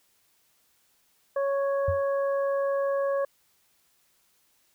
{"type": "harmonic tone", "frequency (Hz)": 554.4, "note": "C#5", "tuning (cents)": 0, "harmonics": [1, 2, 3], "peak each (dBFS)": [-24, -34, -40], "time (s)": [1.36, 3.25], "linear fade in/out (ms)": 5}
{"type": "tone with exponential decay", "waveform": "sine", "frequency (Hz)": 90.1, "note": "F#2", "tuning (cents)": -45, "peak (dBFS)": -22, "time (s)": [1.88, 2.03], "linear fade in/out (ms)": 5, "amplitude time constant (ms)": 31}
{"effects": ["white hiss -67 dBFS RMS until 4.74 s"]}